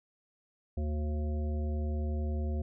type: harmonic tone with a mistuned harmonic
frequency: 75.9 Hz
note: D#2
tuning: 42 cents flat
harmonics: 1 / 3 / 5 / 7 / 9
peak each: -30 / -40 / -44 / -47 / -49 dBFS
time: 0.77-2.62 s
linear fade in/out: 5 ms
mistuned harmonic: 5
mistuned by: -51 cents
effects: none